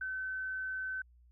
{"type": "tone", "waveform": "sine", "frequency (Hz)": 1526, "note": "G6", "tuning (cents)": -47, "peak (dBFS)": -35, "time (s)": [0.01, 1.02], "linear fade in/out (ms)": 5, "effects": ["added 60 Hz sine -59 dBFS peak until 1.31 s"]}